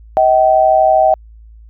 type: tone pair together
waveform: sine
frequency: 634.5 / 767 Hz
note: D#5 / G5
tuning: +34 / -38 cents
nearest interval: minor third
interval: 328 cents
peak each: -10 dBFS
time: 0.17-1.14 s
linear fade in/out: 0 ms
effects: added 55 Hz sine -36 dBFS peak until 1.69 s